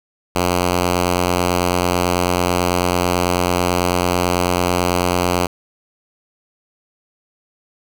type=tone; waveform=5% pulse; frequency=89.1 Hz; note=F2; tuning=35 cents sharp; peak=-4 dBFS; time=0.35-5.47 s; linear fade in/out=10 ms; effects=none

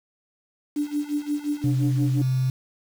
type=tone with tremolo; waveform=sine; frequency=293.7 Hz; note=D4; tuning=in tune; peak=-20 dBFS; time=0.76-2.22 s; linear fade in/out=5 ms; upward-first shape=sine; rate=5.7 Hz; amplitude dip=90%
type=tone; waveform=sine; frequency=129.6 Hz; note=C3; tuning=16 cents flat; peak=-19 dBFS; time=1.64-2.5 s; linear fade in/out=2 ms
effects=tanh soft clip ceiling -13 dBFS + 7-bit

